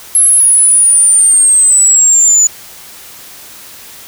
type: exponential sweep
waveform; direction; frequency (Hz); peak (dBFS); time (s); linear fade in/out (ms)
sine; down; 11080 to 6910; -3; 0.15-2.47; 2
effects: tanh soft clip ceiling 0 dBFS + white hiss -33 dBFS RMS until 4.07 s